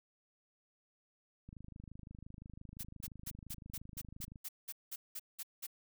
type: click train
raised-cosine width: 5 ms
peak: -38 dBFS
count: 75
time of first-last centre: 1.49-4.358 s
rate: 25.8 Hz
type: noise bursts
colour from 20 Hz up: blue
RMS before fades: -43 dBFS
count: 13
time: 2.79-5.668 s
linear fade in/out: 10 ms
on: 46 ms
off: 190 ms
effects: none